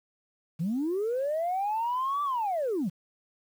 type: linear two-way sweep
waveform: sine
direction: up then down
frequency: 149.3 to 1174.7 to 149.3 Hz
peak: -25 dBFS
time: 0.59-2.9 s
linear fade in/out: 20 ms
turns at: 2.23 s
effects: tanh soft clip ceiling -23 dBFS + 9-bit